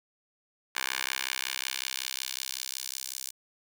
10% pulse tone with high-pass filter sweep, 65.41 Hz, C2, in tune, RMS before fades -35 dBFS, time 0.75-3.31 s, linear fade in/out 10 ms, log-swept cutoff 1600 to 6400 Hz, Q 1, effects none

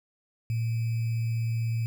sine tone with sample-and-hold, 114.5 Hz, A#2, 31 cents flat, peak -25 dBFS, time 0.5-1.86 s, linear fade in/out 0 ms, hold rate 2450 Hz, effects none

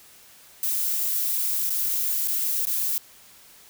violet noise with dropouts, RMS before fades -25 dBFS, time 0.63-2.98 s, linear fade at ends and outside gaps 0 ms, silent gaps 1.696-1.704 / 2.275-2.282 / 2.653-2.67 s, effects white hiss -51 dBFS RMS until 3.69 s

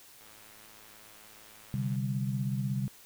click train, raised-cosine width 0.3 ms, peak -40 dBFS, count 188, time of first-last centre 0.21-1.958 s, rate 107 Hz
sine chord, C suspended second, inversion none, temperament just, 130.81 / 147.16 / 196.22 Hz, C3 / D3 / G3, 0 / +4 / +2 cents, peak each -31 / -37 / -34 dBFS, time 1.74-2.88 s, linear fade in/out 0 ms
effects white hiss -55 dBFS RMS until 3.05 s

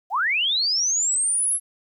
sine linear sweep, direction up, 662 to 11175 Hz, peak -19 dBFS, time 0.1-1.6 s, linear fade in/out 50 ms, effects 10-bit

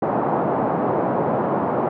white band-pass noise, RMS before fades -21 dBFS, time 0.02-1.89 s, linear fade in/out 5 ms, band 130 to 910 Hz, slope 24 dB/octave, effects none

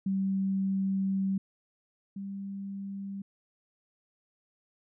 sine tone pair in turn, 193.2 / 197.03 Hz, G3 / G3, -25 / +9 cents, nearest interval unison, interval 34 cents, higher second, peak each -26 / -35 dBFS, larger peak first, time 0.06-1.38 / 2.16-3.22 s, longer first, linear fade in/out 5 ms, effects none

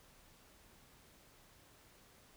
silence, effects pink hiss -64 dBFS RMS until 2.36 s

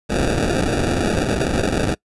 white noise with sample-and-hold, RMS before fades -19 dBFS, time 0.09-1.95 s, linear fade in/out 20 ms, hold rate 1050 Hz, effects noise-tail reverb RT60 0.1 s tail -24 dB re dry + resampled to 24000 Hz

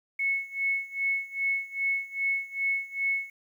sine tone with tremolo, 2199 Hz, C#7, 14 cents flat, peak -23 dBFS, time 0.19-3.3 s, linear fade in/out 5 ms, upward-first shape sine, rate 2.5 Hz, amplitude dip 90%, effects 10-bit

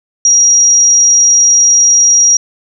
sine tone, 5710 Hz, F8, 37 cents sharp, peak -4 dBFS, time 0.25-2.37 s, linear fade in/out 2 ms, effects none

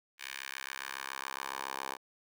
10% pulse tone with high-pass filter sweep, 67.2 Hz, C2, 47 cents sharp, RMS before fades -41 dBFS, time 0.18-1.98 s, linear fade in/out 50 ms, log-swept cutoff 2100 to 760 Hz, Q 1.6, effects none

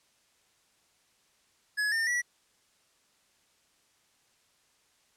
square tone with pitch steps, 1690 / 1811.3 / 1941.3 Hz, G#6 / A6 / B6, +30 / +50 / -30 cents, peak -27 dBFS, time 1.77-2.22 s, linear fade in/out 20 ms, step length 150 ms, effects white hiss -68 dBFS RMS until 5.16 s + low-pass 9000 Hz 12 dB/octave

